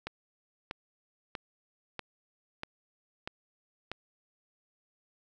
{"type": "click train", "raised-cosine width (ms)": 0.3, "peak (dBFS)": -20, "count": 7, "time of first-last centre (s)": [0.07, 3.916], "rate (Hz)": 1.56, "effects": []}